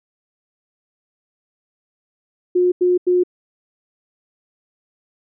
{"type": "tone bursts", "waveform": "sine", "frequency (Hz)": 359.5, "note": "F#4", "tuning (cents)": -50, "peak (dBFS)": -12, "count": 3, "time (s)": [2.55, 3.236], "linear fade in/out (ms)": 10, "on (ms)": 170, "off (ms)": 88, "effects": []}